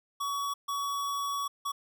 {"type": "tone bursts at uneven times", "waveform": "square", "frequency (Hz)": 1128, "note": "C#6", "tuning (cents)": 30, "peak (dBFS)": -31, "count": 3, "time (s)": [[0.2, 0.54], [0.68, 1.48], [1.65, 1.72]], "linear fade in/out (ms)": 10, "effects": []}